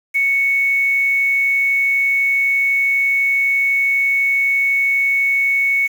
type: tone with quantisation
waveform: sine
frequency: 2217 Hz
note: C#7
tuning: in tune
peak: -13 dBFS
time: 0.14-5.88 s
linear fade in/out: 20 ms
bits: 6
effects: none